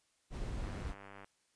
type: noise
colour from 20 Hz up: brown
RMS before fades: -40 dBFS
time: 0.3-0.95 s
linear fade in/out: 50 ms
type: click train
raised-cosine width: 0.5 ms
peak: -36 dBFS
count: 61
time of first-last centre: 0.64-1.245 s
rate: 99.2 Hz
effects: white hiss -75 dBFS RMS until 1.55 s + resampled to 22050 Hz